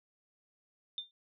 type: tone with exponential decay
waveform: sine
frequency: 3595 Hz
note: A7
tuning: 36 cents sharp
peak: -32 dBFS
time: 0.98-1.11 s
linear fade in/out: 1 ms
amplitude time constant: 27 ms
effects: none